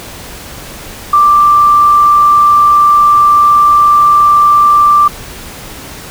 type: tone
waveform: sine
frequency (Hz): 1178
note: D6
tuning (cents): +5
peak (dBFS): -3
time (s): 1.13-5.08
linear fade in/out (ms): 5
effects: pink hiss -28 dBFS RMS until 6.1 s